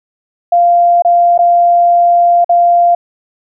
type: tone with dropouts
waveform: sine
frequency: 695 Hz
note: F5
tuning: 9 cents flat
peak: -5 dBFS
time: 0.52-2.95 s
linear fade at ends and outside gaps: 5 ms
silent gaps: 1.022-1.048 / 1.378-1.389 / 2.445-2.493 s
effects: none